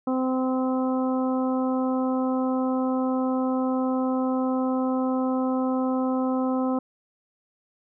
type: harmonic tone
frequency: 258.5 Hz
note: C4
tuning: 21 cents flat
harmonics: 1 / 2 / 3 / 4 / 5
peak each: -23 / -29 / -33 / -35 / -37 dBFS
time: 0.07-6.79 s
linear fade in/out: 5 ms
effects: none